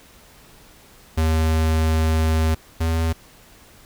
square tone pair in turn, 79.7 / 81.52 Hz, D#2 / E2, +42 / -19 cents, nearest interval unison, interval 39 cents, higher second, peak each -17 / -19 dBFS, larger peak first, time 1.17-2.55 / 2.8-3.13 s, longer first, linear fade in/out 10 ms, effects pink hiss -49 dBFS RMS until 3.85 s

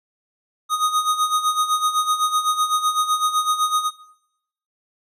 square tone with tremolo, 1244.5 Hz, D#6, in tune, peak -16 dBFS, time 0.69-3.91 s, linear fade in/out 50 ms, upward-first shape sine, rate 7.9 Hz, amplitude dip 75%, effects noise-tail reverb RT60 0.8 s tail -18 dB re dry + resampled to 32000 Hz

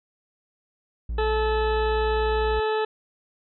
triangle tone, 57.5 Hz, A#1, 23 cents flat, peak -24 dBFS, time 1.09-2.6 s, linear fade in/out 5 ms
harmonic tone, 433.8 Hz, A4, 25 cents flat, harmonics 1 / 2 / 3 / 4 / 6 / 7 / 8 / 9, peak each -23 / -28 / -34 / -34 / -40 / -43 / -43 / -42 dBFS, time 1.18-2.85 s, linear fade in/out 5 ms
effects none

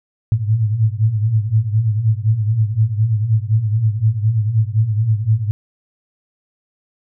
sine tone cluster, 105.1 / 110.7 / 114.7 Hz, G#2 / A2 / A#2, +21 / +11 / -28 cents, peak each -18 dBFS, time 0.32-5.51 s, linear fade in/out 0 ms, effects none

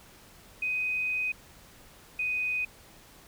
sine tone pair in turn, 2505 / 2496 Hz, D#7 / D#7, +11 / +5 cents, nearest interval unison, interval 6 cents, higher first, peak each -27 dBFS, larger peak neither, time 0.62-1.32 / 2.19-2.65 s, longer first, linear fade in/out 5 ms, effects pink hiss -54 dBFS RMS until 3.27 s

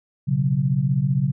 sine chord, B suspended second, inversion none, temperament just, 123.47 / 138.9 / 185.21 Hz, B2 / C#3 / F#3, 0 / +4 / +2 cents, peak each -25 / -19 / -25 dBFS, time 0.27-1.32 s, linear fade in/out 20 ms, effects none

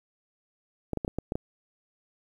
clicks, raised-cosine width 2 ms, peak -16 dBFS, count 7, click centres 0.933 / 0.973 / 1.048 / 1.079 / 1.186 / 1.321 / 1.355 s, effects 9-bit

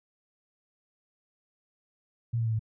sine tone with pitch steps, 116.9 / 114.49 / 112.14 / 109.83 Hz, A#2 / A#2 / A2 / A2, +5 / -31 / +33 / -3 cents, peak -25 dBFS, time 2.33-2.594 s, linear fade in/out 10 ms, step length 66 ms, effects none

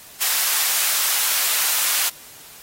white high-pass noise, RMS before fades -20 dBFS, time 0.2-2.1 s, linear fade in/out 20 ms, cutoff 940 Hz, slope 12 dB/octave, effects white hiss -43 dBFS RMS until 2.62 s + AAC 48 kbps

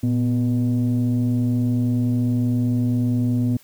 sine tone pair together, 116.52 / 246.9 Hz, A#2 / B3, 0 / 0 cents, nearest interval octave + minor second, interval 1300 cents, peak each -18 dBFS, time 0.03-3.57 s, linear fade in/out 5 ms, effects tanh soft clip ceiling -14 dBFS + white hiss -52 dBFS RMS until 3.63 s

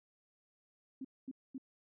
sine tone bursts, 264.2 Hz, C4, 17 cents sharp, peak -40 dBFS, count 3, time 1.01-1.581 s, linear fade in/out 5 ms, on 37 ms, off 230 ms, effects none

